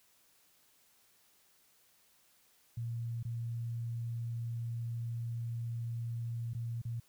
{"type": "tone with dropouts", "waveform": "sine", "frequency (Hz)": 116.8, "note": "A#2", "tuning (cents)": 4, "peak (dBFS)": -35, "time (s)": [2.77, 7], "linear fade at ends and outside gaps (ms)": 5, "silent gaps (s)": [[3.229, 3.25], [6.535, 6.548], [6.817, 6.851]], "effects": ["white hiss -68 dBFS RMS until 7.08 s"]}